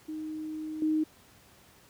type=tone with level steps; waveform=sine; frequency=311.1 Hz; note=D#4; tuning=in tune; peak=-34 / -24 dBFS; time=0.08-1.04 s; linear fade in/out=10 ms; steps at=0.82 s; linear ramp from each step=2 ms; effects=pink hiss -58 dBFS RMS until 1.89 s + high-pass 60 Hz 12 dB/octave